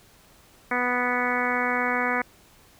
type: harmonic tone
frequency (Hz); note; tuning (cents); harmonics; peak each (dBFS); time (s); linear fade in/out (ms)
246.9; B3; 0; 1 / 2 / 3 / 4 / 5 / 6 / 7 / 8 / 9; -31 / -31 / -31 / -31 / -31 / -31 / -31 / -31 / -31; 0.71-2.22; 5
effects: pink hiss -55 dBFS RMS until 2.79 s